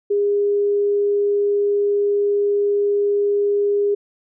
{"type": "tone", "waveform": "sine", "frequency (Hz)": 407.4, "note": "G#4", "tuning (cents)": -33, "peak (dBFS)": -15, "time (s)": [0.1, 3.95], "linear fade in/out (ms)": 10, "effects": []}